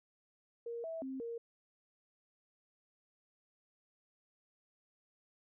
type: tone with pitch steps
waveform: sine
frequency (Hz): 468.3 / 653 / 264.6 / 465.5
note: A#4 / E5 / C4 / A#4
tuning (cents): +8 / -17 / +20 / -2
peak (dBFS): -39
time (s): 0.66-1.38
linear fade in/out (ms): 5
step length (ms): 180
effects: none